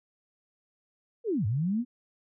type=linear two-way sweep; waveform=sine; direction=down then up; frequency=491.8 to 95.9 to 253.9 Hz; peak=-25 dBFS; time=1.24-1.85 s; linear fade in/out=50 ms; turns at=1.46 s; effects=none